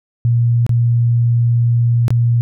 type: tone with dropouts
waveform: sine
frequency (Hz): 118.4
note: A#2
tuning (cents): +27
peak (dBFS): -10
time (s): 0.25-2.41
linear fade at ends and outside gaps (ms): 0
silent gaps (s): 0.665-0.693 / 2.081-2.105
effects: none